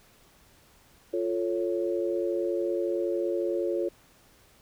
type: chord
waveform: sine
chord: F augmented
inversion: none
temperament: equal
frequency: 349.2 / 440 / 554.4 Hz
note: F4 / A4 / C#5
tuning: 0 / 0 / 0 cents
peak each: -28 / -32 / -31 dBFS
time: 1.13-3.89 s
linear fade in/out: 10 ms
effects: pink hiss -59 dBFS RMS until 4.61 s